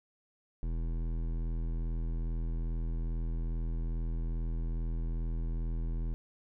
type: tone with hard clipping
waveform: sine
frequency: 41.2 Hz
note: E1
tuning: in tune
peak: -33 dBFS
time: 0.63-6.14 s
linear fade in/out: 0 ms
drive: 14 dB
effects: none